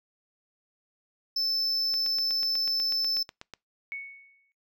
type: tone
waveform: triangle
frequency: 5274 Hz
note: E8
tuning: in tune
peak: -24 dBFS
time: 1.36-3.23 s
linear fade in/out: 5 ms
type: click train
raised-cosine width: 0.2 ms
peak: -23 dBFS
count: 14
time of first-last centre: 1.94-3.537 s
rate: 8.14 Hz
type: tone with exponential decay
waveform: sine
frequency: 2217 Hz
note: C#7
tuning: in tune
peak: -31 dBFS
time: 3.92-4.52 s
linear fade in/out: 0 ms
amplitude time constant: 130 ms
effects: noise-tail reverb RT60 0.2 s tail -25 dB re dry